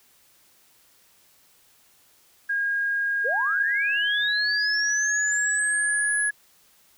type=tone with pitch glide; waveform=sine; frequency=1628 to 1687.4 Hz; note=G#6 to G#6; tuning=-35 to +27 cents; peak=-22 dBFS; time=2.49-6.31 s; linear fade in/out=10 ms; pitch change=+62 cents; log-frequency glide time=3.59-4.49 s
type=linear sweep; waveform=sine; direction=up; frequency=415.3 to 10370 Hz; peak=-26 dBFS; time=3.24-6.3 s; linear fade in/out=20 ms
effects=white hiss -59 dBFS RMS until 6.97 s